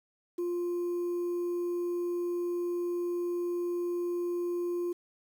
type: tone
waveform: sine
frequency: 350 Hz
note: F4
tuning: 4 cents sharp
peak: -27 dBFS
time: 0.38-4.93 s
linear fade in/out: 10 ms
effects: tanh soft clip ceiling -28 dBFS + 9-bit